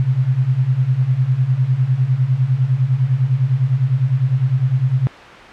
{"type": "beating tone pair", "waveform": "sine", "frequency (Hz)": [123.3, 133.2], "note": ["B2", "C3"], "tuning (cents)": [-2, 31], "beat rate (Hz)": 9.9, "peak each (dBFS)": [-18, -15], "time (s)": [0, 5.07], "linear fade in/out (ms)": 0, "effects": ["white hiss -35 dBFS RMS until 5.52 s", "low-pass 2000 Hz 12 dB/octave"]}